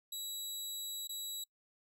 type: tone with dropouts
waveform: 20% pulse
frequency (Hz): 3900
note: B7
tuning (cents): -23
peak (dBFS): -34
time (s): 0.12-1.44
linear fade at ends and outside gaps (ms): 5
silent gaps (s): 1.074-1.092
effects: noise-tail reverb RT60 0.1 s tail -25 dB re dry